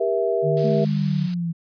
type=chord; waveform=sine; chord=E diminished; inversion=first; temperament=just; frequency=395.6 / 474.7 / 659.3 Hz; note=G4 / Bb4 / E5; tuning=+16 / +31 / 0 cents; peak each=-23 dBFS; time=0-0.85 s; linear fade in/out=10 ms
type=tone with pitch glide; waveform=sine; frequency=151.7 to 150.74 Hz; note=D#3 to D3; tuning=-44 to +45 cents; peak=-21 dBFS; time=0.42-1.29 s; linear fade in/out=50 ms; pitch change=-11 cents; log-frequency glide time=0.89-1.08 s
type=noise; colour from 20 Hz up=blue; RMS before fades=-33 dBFS; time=0.57-1.34 s; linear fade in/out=0 ms
type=linear sweep; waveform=sine; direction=down; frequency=220 to 164.81 Hz; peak=-22 dBFS; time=0.63-1.53 s; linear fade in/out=20 ms
effects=resampled to 11025 Hz